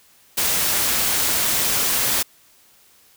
white noise, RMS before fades -20 dBFS, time 0.37-2.23 s, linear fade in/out 10 ms, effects white hiss -54 dBFS RMS until 3.16 s

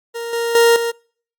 40% pulse tone with level steps, 466.2 Hz, A#4, in tune, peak -23 / -17 / -8 / -17 dBFS, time 0.14-0.92 s, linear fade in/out 20 ms, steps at 0.33 / 0.55 / 0.76 s, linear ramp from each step 2 ms, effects noise-tail reverb RT60 0.5 s tail -26 dB re dry + Opus 48 kbps

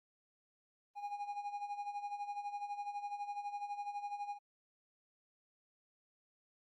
triangle tone with tremolo, 818 Hz, G#5, 26 cents flat, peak -35 dBFS, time 0.95-4.39 s, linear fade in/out 50 ms, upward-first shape sine, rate 12 Hz, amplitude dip 70%, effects Opus 32 kbps

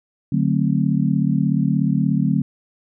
sine chord, D dominant seventh, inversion none, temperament just, 146.83 / 183.54 / 220.2 / 264.3 Hz, D3 / F#3 / A3 / C4, 0 / -14 / +2 / +18 cents, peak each -20 / -20 / -22 / -23 dBFS, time 0.32-2.42 s, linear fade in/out 5 ms, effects none

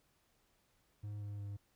triangle tone with pitch steps, 103.83 / 102.46 / 101.11 Hz, G#2 / G#2 / G#2, 0 / -23 / -46 cents, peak -39 dBFS, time 1.03-1.57 s, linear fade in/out 10 ms, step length 180 ms, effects pink hiss -75 dBFS RMS until 1.75 s

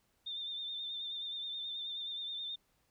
sine tone with vibrato, 3599 Hz, A7, 38 cents sharp, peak -38 dBFS, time 0.26-2.56 s, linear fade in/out 10 ms, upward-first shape triangle, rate 9.4 Hz, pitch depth 49 cents each way, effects pink hiss -75 dBFS RMS until 2.9 s

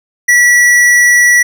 sine tone with hard clipping, 1945 Hz, B6, 27 cents flat, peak -6 dBFS, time 0.28-1.43 s, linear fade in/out 10 ms, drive 13 dB, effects none

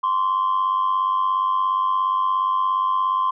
sine tone pair together, 1041.9 / 1139 Hz, C6 / C#6, -8 / +47 cents, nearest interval major second, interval 155 cents, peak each -17 / -24 dBFS, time 0.03-3.31 s, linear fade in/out 10 ms, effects tanh soft clip ceiling -14 dBFS

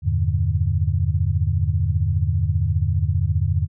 sine chord, E half-diminished seventh, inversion none, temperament equal with one note detuned, 83.08 / 98 / 116.54 / 146.83 Hz, E2 / G2 / Bb2 / D3, +14 / 0 / 0 / 0 cents, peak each -21 / -21 / -27 / -25 dBFS, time 0.02-3.68 s, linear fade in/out 50 ms, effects none

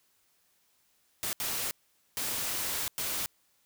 white noise bursts at uneven times, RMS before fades -33 dBFS, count 4, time 1.23-1.33 / 1.4-1.71 / 2.17-2.88 / 2.98-3.26 s, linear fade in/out 0 ms, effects white hiss -70 dBFS RMS until 3.65 s

